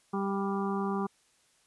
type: harmonic tone with a mistuned harmonic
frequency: 196.9 Hz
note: G3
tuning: 8 cents sharp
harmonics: 1 / 2 / 4 / 5 / 6 / 7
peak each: -31 / -34 / -38 / -40 / -38 / -49 dBFS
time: 0.13-1.07 s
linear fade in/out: 10 ms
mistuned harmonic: 7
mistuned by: +32 cents
effects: white hiss -67 dBFS RMS until 1.66 s + resampled to 24000 Hz